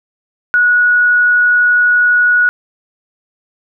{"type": "tone", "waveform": "sine", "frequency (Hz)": 1461, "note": "F#6", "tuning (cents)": -22, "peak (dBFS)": -7, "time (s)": [0.54, 2.49], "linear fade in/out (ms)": 0, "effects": []}